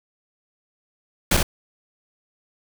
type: noise with echo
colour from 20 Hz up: pink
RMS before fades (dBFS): -17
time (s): 1.31-1.37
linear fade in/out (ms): 5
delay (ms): 60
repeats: 1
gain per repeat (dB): -3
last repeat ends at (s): 1.43
effects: none